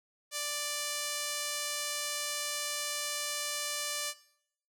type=tone with band-pass filter; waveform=sawtooth; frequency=588 Hz; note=D5; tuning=2 cents sharp; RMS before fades=-36 dBFS; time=0.31-4.14 s; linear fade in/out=50 ms; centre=7600 Hz; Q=0.76; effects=noise-tail reverb RT60 0.7 s tail -18 dB re dry